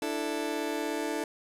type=chord; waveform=30% pulse; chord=D suspended second; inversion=none; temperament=just; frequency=293.7 / 330.4 / 440.5 Hz; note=D4 / E4 / A4; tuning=0 / +4 / +2 cents; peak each=-32 dBFS; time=0.02-1.24 s; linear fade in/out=2 ms; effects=resampled to 32000 Hz + 9-bit